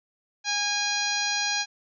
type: harmonic tone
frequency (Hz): 820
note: G#5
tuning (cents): -22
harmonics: 1 / 2 / 3 / 4 / 5 / 6 / 7 / 8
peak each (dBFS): -33 / -31 / -32 / -36 / -30 / -34 / -33 / -35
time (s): 0.44-1.66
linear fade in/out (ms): 50
effects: none

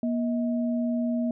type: tone pair together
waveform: sine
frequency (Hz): 238.6 / 637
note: A#3 / D#5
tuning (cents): +41 / +41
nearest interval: octave + perfect fourth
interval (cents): 1700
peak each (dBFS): -24 / -33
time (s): 0.03-1.31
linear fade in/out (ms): 2
effects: none

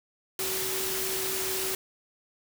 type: tone in noise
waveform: sine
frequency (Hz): 379.6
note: F#4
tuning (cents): +44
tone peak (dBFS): -35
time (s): 0.39-1.75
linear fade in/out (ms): 2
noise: white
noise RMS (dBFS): -31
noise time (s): 0.39-1.75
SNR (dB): -7
effects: none

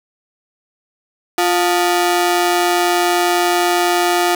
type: ring-modulated tone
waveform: sawtooth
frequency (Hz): 530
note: C5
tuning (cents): +22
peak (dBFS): -6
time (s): 1.38-4.35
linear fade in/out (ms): 2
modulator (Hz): 179
effects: none

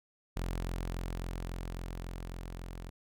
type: tone with level ramp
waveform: sawtooth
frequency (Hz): 43.65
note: F1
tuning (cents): 0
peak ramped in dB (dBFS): -29 to -38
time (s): 0.36-2.9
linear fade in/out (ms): 10
effects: none

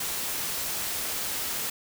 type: noise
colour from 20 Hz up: white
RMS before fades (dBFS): -31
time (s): 0-1.7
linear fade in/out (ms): 5
effects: none

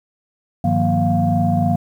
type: tone cluster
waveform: sine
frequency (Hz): 100.4 / 156.2 / 179.6 / 236.3 / 699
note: G2 / D#3 / F3 / A#3 / F5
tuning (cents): +42 / +7 / +49 / +24 / +1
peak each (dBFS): -20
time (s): 0.64-1.76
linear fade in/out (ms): 5
effects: tanh soft clip ceiling -5 dBFS + 8-bit

